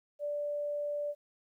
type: tone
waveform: sine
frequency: 585 Hz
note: D5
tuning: 7 cents flat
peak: -32 dBFS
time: 0.19-1.15 s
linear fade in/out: 50 ms
effects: 12-bit